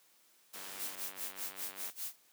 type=noise; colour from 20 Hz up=white; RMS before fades=-47 dBFS; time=0.53-0.96 s; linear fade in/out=10 ms
type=click train; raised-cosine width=0.3 ms; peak=-33 dBFS; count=129; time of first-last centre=0.56-1.898 s; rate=95.7 Hz
type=noise with tremolo; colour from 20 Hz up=blue; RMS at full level=-39 dBFS; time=0.79-2.16 s; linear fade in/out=10 ms; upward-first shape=sine; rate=5 Hz; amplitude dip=95%
effects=white hiss -67 dBFS RMS until 2.32 s + high-pass 200 Hz 12 dB/octave